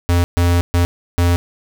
square tone bursts at uneven times, 87 Hz, F2, 6 cents flat, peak -12 dBFS, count 4, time 0.09-0.24 / 0.37-0.61 / 0.74-0.85 / 1.18-1.36 s, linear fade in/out 0 ms, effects none

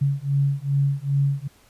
sine beating tone pair, 138.59 / 141.09 Hz, C#3 / C#3, 0 / +31 cents, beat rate 2.5 Hz, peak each -22 dBFS, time 0.01-1.48 s, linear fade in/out 10 ms, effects pink hiss -56 dBFS RMS until 1.69 s + resampled to 32000 Hz

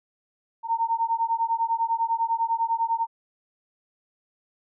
sine beating tone pair, 910 / 920 Hz, A#5 / A#5, -42 / -23 cents, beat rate 10 Hz, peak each -25 dBFS, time 0.63-3.07 s, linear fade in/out 50 ms, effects none

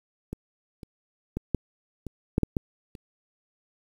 clicks, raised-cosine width 3 ms, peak -20 / -28 / -16 / -10 / -22 / -8 / -10 / -12 / -29 dBFS, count 9, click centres 0.33 / 0.832 / 1.37 / 1.547 / 2.067 / 2.381 / 2.433 / 2.568 / 2.952 s, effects 8-bit

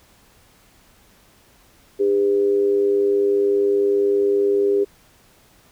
sine tone with amplitude modulation, 402.5 Hz, G4, 46 cents sharp, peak -12 dBFS, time 1.99-4.85 s, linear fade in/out 20 ms, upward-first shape sine, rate 100 Hz, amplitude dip 60%, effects pink hiss -54 dBFS RMS until 5.71 s

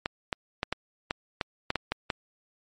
clicks, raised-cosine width 0.3 ms, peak -11 dBFS, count 10, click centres 0.059 / 0.328 / 0.631 / 0.726 / 1.109 / 1.412 / 1.704 / 1.757 / 1.92 / 2.102 s, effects MP3 48 kbps

